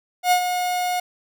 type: tone with ADSR envelope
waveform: 45% pulse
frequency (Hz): 721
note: F#5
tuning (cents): -45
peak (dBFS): -13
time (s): 0.23-1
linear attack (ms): 84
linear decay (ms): 85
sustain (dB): -8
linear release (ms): 5
effects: none